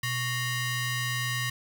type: ring-modulated tone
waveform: sawtooth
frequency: 987.8 Hz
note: B5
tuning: in tune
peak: -21 dBFS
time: 0.03-1.5 s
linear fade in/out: 5 ms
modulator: 864 Hz
effects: 8-bit